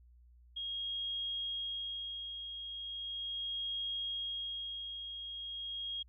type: tone with tremolo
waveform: sine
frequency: 3267 Hz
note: G#7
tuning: 29 cents flat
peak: -35 dBFS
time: 0.56-6.03 s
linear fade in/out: 10 ms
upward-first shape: sine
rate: 0.38 Hz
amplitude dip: 50%
effects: added 60 Hz sine -58 dBFS peak until 6.08 s